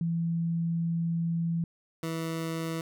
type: tone pair in turn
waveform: sine / 20% pulse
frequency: 167.3 / 163.2 Hz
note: E3 / E3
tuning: +26 / -17 cents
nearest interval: unison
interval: 43 cents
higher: first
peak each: -26 dBFS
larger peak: neither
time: 0.01-1.64 / 2.03-2.81 s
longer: first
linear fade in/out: 2 ms
effects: none